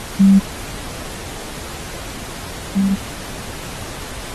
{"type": "tone pair in turn", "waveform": "sine", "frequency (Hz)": [195.2, 195.2], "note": ["G3", "G3"], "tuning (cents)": [-7, -7], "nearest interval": "unison", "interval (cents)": 0, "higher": "neither", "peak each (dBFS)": [-6, -12], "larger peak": "first", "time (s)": [[0.19, 0.4], [2.75, 2.96]], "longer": "neither", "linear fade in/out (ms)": 20, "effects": ["pink hiss -31 dBFS RMS until 4.34 s", "AAC 32 kbps"]}